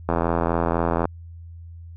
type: click train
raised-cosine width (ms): 1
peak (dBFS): -7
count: 82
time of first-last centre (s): 0.09-1.054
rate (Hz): 84
effects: added 84 Hz sine -37 dBFS peak until 1.96 s